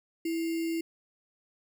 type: tone with sample-and-hold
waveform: sine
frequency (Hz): 329.6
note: E4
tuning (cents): 0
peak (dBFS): -28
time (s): 0.25-0.81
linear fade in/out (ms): 5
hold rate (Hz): 2450
effects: none